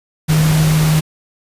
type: tone in noise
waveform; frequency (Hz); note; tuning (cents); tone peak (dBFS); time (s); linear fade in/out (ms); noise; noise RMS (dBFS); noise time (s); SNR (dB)
sine; 155.56; D#3; 0; -10; 0.28-1.01; 20; pink; -21; 0.28-1.01; +8
effects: resampled to 32000 Hz